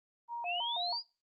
sine tone with vibrato, 816 Hz, G#5, 31 cents flat, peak -36 dBFS, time 0.28-0.99 s, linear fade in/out 50 ms, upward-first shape square, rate 3.1 Hz, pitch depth 250 cents each way
sine exponential sweep, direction up, 2497 to 4978 Hz, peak -34 dBFS, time 0.44-1.03 s, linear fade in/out 50 ms
effects noise-tail reverb RT60 0.3 s tail -22 dB re dry + Opus 32 kbps

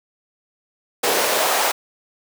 pink noise with high-pass filter sweep, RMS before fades -19 dBFS, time 1.03-1.72 s, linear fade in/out 10 ms, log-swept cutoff 460 to 720 Hz, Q 1.8, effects none

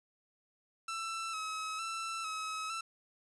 sawtooth tone with vibrato, 1307 Hz, E6, 15 cents flat, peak -33 dBFS, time 0.88-2.81 s, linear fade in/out 5 ms, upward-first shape square, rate 1.1 Hz, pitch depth 34 cents each way, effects resampled to 24000 Hz + 10-bit

